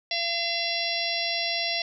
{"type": "harmonic tone with a mistuned harmonic", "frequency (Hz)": 681, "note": "F5", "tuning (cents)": -44, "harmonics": [1, 3, 4, 5, 6, 7, 8], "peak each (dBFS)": [-33, -33, -33, -33, -33, -33, -33], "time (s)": [0.11, 1.82], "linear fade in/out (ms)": 2, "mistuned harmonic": 8, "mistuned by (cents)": 18, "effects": []}